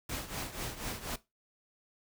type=noise with tremolo; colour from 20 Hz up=pink; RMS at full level=-36 dBFS; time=0.09-1.16 s; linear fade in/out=5 ms; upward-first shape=triangle; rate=4.1 Hz; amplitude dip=80%; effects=noise-tail reverb RT60 0.2 s tail -17 dB re dry